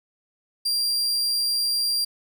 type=tone; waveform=40% pulse; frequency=4756 Hz; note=D8; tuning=21 cents sharp; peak=-20 dBFS; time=0.65-2.05 s; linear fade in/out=10 ms; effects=none